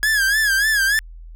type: tone with vibrato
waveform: 45% pulse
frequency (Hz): 1661.2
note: G#6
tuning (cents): 0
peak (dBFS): -15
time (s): 0.03-0.99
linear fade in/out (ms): 0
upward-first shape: sine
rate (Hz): 3.4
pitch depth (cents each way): 110
effects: added 41 Hz sine -35 dBFS peak until 1.35 s